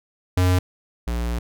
square tone pair in turn, 91 / 58.92 Hz, F#2 / A#1, -28 / +19 cents, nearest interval minor sixth, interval 753 cents, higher first, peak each -16 / -23 dBFS, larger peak first, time 0.37-0.59 / 1.07-1.39 s, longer second, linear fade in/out 5 ms, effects none

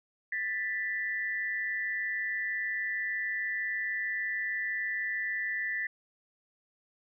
sine tone pair together, 1769.1 / 1975.5 Hz, A6 / B6, +9 / 0 cents, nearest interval major second, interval 191 cents, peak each -33 / -33 dBFS, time 0.32-5.87 s, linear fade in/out 5 ms, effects none

